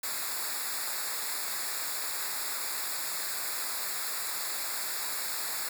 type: noise with comb filter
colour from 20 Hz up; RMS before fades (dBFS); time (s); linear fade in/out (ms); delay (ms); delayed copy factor
white; -34; 0.03-5.69; 5; 0.33; -0.9
effects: none